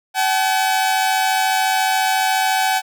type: tone pair together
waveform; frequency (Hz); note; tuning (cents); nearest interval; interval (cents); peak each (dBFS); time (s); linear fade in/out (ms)
sawtooth; 761 / 855.2; F#5 / A5; +48 / -49; major second; 203; -13 / -17; 0.14-2.82; 50
effects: none